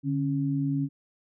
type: tone pair together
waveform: sine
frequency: 145.4 / 275.4 Hz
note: D3 / C#4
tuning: -17 / -11 cents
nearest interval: major seventh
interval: 1106 cents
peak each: -27 dBFS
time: 0.03-0.89 s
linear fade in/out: 50 ms
effects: none